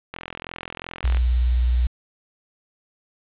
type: click train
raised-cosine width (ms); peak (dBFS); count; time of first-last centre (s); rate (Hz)
0.3; -15; 45; 0.14-1.17; 42.7
type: tone with vibrato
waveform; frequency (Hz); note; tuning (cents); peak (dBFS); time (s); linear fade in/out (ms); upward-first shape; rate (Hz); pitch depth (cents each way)
sine; 61; B1; -21; -16; 1.04-1.87; 5; sine; 19; 48
effects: resampled to 8000 Hz + 7-bit